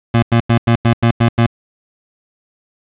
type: tone bursts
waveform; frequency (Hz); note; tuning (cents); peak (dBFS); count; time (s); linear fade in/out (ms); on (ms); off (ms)
25% pulse; 116.54; A#2; 0; -5; 8; 0.14-1.465; 5; 86; 91
effects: resampled to 8000 Hz + 7-bit